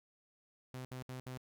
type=tone bursts; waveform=sawtooth; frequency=128.1 Hz; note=C3; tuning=36 cents flat; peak=-39 dBFS; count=4; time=0.74-1.375 s; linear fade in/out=0 ms; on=110 ms; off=65 ms; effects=none